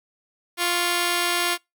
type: tone pair together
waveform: 5% pulse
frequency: 349.2 / 1108.7 Hz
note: F4 / C#6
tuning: 0 / 0 cents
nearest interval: octave + minor sixth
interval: 2000 cents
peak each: -10 / -16 dBFS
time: 0.57-1.58 s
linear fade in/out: 50 ms
effects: noise-tail reverb RT60 0.2 s tail -26 dB re dry